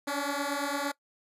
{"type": "beating tone pair", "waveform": "10% pulse", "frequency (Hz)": [279.8, 288.6], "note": ["C#4", "D4"], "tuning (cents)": [16, -30], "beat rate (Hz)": 8.8, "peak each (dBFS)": -24, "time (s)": [0.07, 0.92], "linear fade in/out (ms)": 10, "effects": ["noise-tail reverb RT60 0.1 s tail -21 dB re dry", "resampled to 32000 Hz"]}